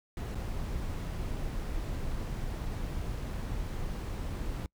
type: noise with dropouts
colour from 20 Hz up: brown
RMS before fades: -35 dBFS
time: 0.17-4.66 s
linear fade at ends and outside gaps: 1 ms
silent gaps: 0.348-0.353 s
effects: noise-tail reverb RT60 0.1 s tail -26 dB re dry